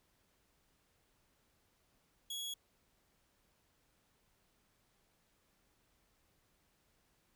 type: tone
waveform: sawtooth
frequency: 3341 Hz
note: G#7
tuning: 10 cents sharp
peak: -37 dBFS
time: 2.3-2.54 s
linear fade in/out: 5 ms
effects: pink hiss -75 dBFS RMS until 7.35 s